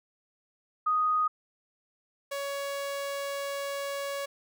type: tone pair in turn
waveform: sine / sawtooth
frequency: 1244.5 / 560 Hz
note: D#6 / C#5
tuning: 0 / +18 cents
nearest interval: octave + major second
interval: 1382 cents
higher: first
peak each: -23 / -28 dBFS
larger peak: first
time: 0.86-1.28 / 2.31-4.26 s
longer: second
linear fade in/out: 10 ms
effects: none